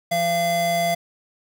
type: tone pair together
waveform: square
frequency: 170.8 / 683.2 Hz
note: F3 / F5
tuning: -38 / -38 cents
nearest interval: 2 octaves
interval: 2400 cents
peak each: -30 / -20 dBFS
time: 0.11-0.95 s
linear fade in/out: 10 ms
effects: none